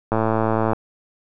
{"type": "click train", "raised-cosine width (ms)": 1, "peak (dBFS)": -6, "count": 69, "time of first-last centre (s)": [0.12, 0.733], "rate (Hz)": 111, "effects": []}